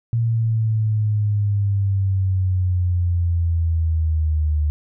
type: exponential sweep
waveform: sine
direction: down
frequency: 116.54 to 74.8 Hz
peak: -16 dBFS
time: 0.13-4.7 s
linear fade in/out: 0 ms
effects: none